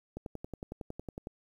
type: click train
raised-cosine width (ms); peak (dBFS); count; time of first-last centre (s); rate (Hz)
2; -26; 13; 0.17-1.271; 10.9
effects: 10-bit